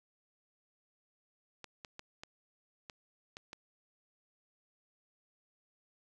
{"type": "clicks", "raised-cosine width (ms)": 0.2, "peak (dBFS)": -28, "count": 7, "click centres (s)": [1.643, 1.848, 1.994, 2.235, 2.898, 3.369, 3.531], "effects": []}